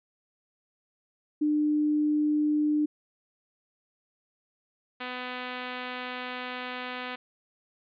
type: tone pair in turn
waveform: sine / 5% pulse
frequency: 300 / 250.5 Hz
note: D4 / B3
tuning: +37 / +25 cents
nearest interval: minor third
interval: 312 cents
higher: first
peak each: -22 dBFS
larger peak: neither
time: 1.41-2.86 / 5-7.16 s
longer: second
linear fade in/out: 10 ms
effects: resampled to 11025 Hz